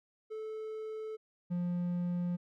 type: tone pair in turn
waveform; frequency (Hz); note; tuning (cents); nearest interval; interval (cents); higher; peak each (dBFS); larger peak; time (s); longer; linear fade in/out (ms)
triangle; 436.1 / 176.09; A4 / F3; -15 / +15; octave + major third; 1570; first; -36 / -29; second; 0.3-1.17 / 1.5-2.37; neither; 20
effects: none